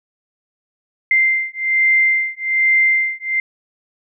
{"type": "beating tone pair", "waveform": "sine", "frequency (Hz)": [2088, 2089.2], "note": ["C7", "C7"], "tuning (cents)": [-4, -3], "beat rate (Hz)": 1.2, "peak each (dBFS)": [-16, -16], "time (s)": [1.11, 3.4], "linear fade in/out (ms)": 2, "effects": []}